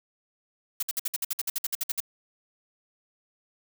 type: noise bursts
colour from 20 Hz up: blue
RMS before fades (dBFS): -28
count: 15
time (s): 0.8-2.004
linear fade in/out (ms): 5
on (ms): 28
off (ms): 56
effects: none